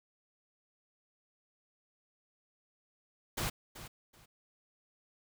pink noise with echo, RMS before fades -35 dBFS, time 3.37-3.5 s, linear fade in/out 10 ms, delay 380 ms, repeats 2, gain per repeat -13 dB, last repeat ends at 4.26 s, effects none

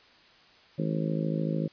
harmonic tone, 53.5 Hz, A1, 48 cents flat, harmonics 3 / 4 / 5 / 6 / 7 / 8 / 9 / 10, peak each -29 / -33 / -37 / -36 / -42 / -41 / -42 / -38 dBFS, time 0.78-1.68 s, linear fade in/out 10 ms, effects white hiss -57 dBFS RMS until 1.72 s + resampled to 11025 Hz

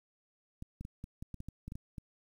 clicks, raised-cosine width 5 ms, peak -30 dBFS, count 12, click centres 0.624 / 0.81 / 0.851 / 1.041 / 1.225 / 1.343 / 1.404 / 1.486 / 1.68 / 1.721 / 1.755 / 1.982 s, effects 10-bit

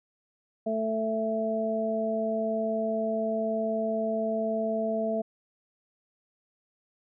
harmonic tone, 221 Hz, A3, 8 cents sharp, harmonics 1 / 2 / 3, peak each -31 / -33 / -28 dBFS, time 0.66-5.22 s, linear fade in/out 10 ms, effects none

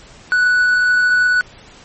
triangle tone, 1480 Hz, F#6, in tune, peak -9 dBFS, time 0.32-1.41 s, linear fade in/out 0 ms, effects pink hiss -42 dBFS RMS until 1.84 s + MP3 32 kbps

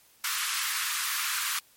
pink high-pass noise, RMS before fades -30 dBFS, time 0.24-1.59 s, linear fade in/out 2 ms, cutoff 1100 Hz, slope 48 dB/octave, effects white hiss -60 dBFS RMS until 1.76 s + MP3 64 kbps

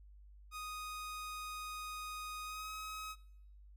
sawtooth tone with pitch glide, 1244.5 to 1271.4 Hz, D#6 to D#6, 0 to +37 cents, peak -39 dBFS, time 0.51-3.16 s, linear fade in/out 50 ms, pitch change +37 cents, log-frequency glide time 2.44-2.71 s, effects noise-tail reverb RT60 0.8 s tail -21 dB re dry + added 50 Hz sine -55 dBFS peak until 3.76 s

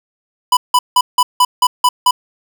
square tone bursts, 993 Hz, B5, 9 cents sharp, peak -8 dBFS, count 8, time 0.52-2.11 s, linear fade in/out 5 ms, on 50 ms, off 170 ms, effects none

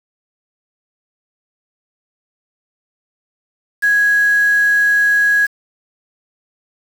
sine tone with quantisation, 1661.2 Hz, G#6, in tune, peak -10 dBFS, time 3.82-5.47 s, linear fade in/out 20 ms, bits 5, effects none

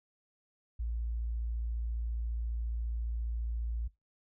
sine tone, 57.3 Hz, A#1, 29 cents flat, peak -32 dBFS, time 0.79-3.88 s, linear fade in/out 10 ms, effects noise-tail reverb RT60 0.2 s tail -20 dB re dry

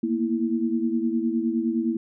sine tone cluster, 228.8 / 238.5 / 329.4 Hz, A#3 / A#3 / E4, -32 / +40 / -1 cents, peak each -26 dBFS, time 0.03-1.97 s, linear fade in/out 5 ms, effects none

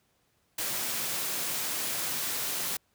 white high-pass noise, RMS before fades -32 dBFS, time 0.58-2.77 s, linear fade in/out 5 ms, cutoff 100 Hz, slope 48 dB/octave, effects pink hiss -71 dBFS RMS until 2.94 s + high-pass 60 Hz 12 dB/octave

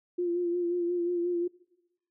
sine tone with vibrato, 349.1 Hz, F4, 1 cent flat, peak -26 dBFS, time 0.18-1.48 s, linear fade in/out 10 ms, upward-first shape sine, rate 5.6 Hz, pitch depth 33 cents each way, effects noise-tail reverb RT60 1.0 s tail -23 dB re dry

